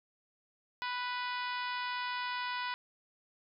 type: harmonic tone with a mistuned harmonic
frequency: 493.9 Hz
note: B4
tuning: in tune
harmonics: 2 / 3 / 4 / 5 / 6 / 7 / 8 / 9 / 10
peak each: -37 / -41 / -43 / -45 / -47 / -48 / -49 / -50 / -51 dBFS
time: 0.82-2.74 s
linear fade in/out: 0 ms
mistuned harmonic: 10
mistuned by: +24 cents
effects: none